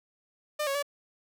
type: tone with pitch steps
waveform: sawtooth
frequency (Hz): 601 / 552 / 573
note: D5 / C#5 / D5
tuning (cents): +40 / -7 / -43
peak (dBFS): -24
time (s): 0.59-0.827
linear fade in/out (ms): 10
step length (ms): 79
effects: none